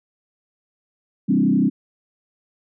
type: tone with frequency modulation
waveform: sine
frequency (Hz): 233.1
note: A#3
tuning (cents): 0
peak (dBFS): -14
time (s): 1.28-1.7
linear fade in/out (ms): 20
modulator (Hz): 32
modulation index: 1.9
effects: none